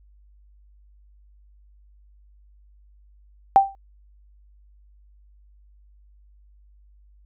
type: tone with exponential decay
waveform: sine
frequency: 784 Hz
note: G5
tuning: in tune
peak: -6 dBFS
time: 3.56-3.75 s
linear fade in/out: 0 ms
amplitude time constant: 41 ms
effects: added 50 Hz sine -51 dBFS peak until 7.25 s